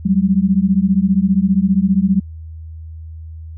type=beating tone pair; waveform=sine; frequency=185 / 200 Hz; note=F#3 / G3; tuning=0 / +35 cents; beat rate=15 Hz; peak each=-14 dBFS; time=0.05-2.2 s; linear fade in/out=10 ms; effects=added 80 Hz sine -29 dBFS peak until 3.57 s